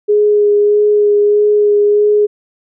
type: tone with vibrato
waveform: sine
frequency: 415.3 Hz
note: G#4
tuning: in tune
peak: -7 dBFS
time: 0.08-2.27 s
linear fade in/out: 20 ms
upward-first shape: sine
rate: 1.6 Hz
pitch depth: 13 cents each way
effects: none